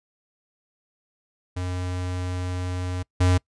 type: tone pair in turn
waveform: square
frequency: 90.6 / 90.6 Hz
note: F#2 / F#2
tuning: -36 / -36 cents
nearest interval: unison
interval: 0 cents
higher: neither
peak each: -27 / -17 dBFS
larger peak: second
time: 1.56-3.03 / 3.2-3.38 s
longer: first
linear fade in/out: 10 ms
effects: noise-tail reverb RT60 0.1 s tail -24 dB re dry + resampled to 22050 Hz